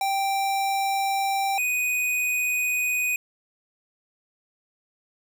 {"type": "tone pair in turn", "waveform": "square", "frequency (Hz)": [784, 2489], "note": ["G5", "D#7"], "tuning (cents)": [0, 0], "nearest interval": "octave + minor sixth", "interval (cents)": 2000, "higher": "second", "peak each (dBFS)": -23, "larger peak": "neither", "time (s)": [[0.01, 1.58], [1.58, 3.16]], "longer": "second", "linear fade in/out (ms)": 2, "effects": []}